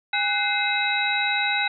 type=tone cluster; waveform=sine; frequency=816 / 1496 / 2091 / 2573 / 3856 Hz; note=G#5 / F#6 / C7 / E7 / B7; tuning=-31 / +19 / -2 / -43 / -42 cents; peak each=-27 dBFS; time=0.13-1.68 s; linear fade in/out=5 ms; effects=none